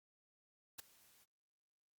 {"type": "noise with ADSR envelope", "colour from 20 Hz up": "white", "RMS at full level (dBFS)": -45, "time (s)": [0.78, 1.26], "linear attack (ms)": 14, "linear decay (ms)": 9, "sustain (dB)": -23, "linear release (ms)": 36, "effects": ["Opus 48 kbps"]}